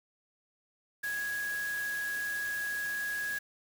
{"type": "tone in noise", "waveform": "sine", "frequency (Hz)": 1661.2, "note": "G#6", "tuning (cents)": 0, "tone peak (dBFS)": -32, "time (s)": [1.03, 3.39], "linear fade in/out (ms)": 10, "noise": "white", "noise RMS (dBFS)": -44, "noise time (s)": [1.03, 3.39], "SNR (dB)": 9, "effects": []}